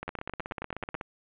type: two click trains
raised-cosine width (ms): 0.5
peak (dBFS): -20 / -19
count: 17 / 9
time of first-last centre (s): 0.03-1.012 / 0.08-0.944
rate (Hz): 16.3 / 9.26
effects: resampled to 8000 Hz + 8-bit